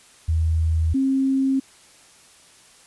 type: tone pair in turn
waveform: sine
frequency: 80.7 / 267.9 Hz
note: E2 / C4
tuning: -36 / +41 cents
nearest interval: octave + major sixth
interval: 2077 cents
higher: second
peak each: -17 / -17 dBFS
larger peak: neither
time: 0.28-0.94 / 0.94-1.6 s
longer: neither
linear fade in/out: 10 ms
effects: white hiss -51 dBFS RMS until 2.86 s + resampled to 24000 Hz